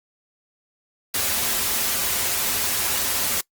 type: noise with comb filter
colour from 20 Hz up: white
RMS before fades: -23 dBFS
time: 1.14-3.41 s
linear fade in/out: 5 ms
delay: 6.4 ms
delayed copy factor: -0.5
effects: noise-tail reverb RT60 0.1 s tail -23 dB re dry + Opus 48 kbps